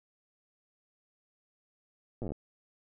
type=slowing click train; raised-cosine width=2 ms; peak=-25 dBFS; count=10; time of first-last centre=2.22-2.32 s; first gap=8 ms; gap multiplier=1.08; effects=none